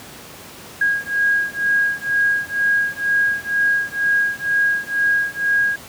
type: beating tone pair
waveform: sine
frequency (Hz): 1636 / 1638.1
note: G#6 / G#6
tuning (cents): -26 / -24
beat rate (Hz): 2.1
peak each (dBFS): -19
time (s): 0.81-5.76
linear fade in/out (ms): 5
effects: pink hiss -38 dBFS RMS until 5.88 s + high-pass 100 Hz 12 dB/octave